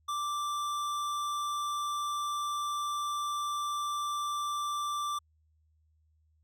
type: tone with tanh clipping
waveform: sine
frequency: 1174.7 Hz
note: D6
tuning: in tune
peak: -33 dBFS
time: 0.08-5.19 s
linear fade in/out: 10 ms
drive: 18 dB
effects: added 78 Hz sine -66 dBFS peak until 6.43 s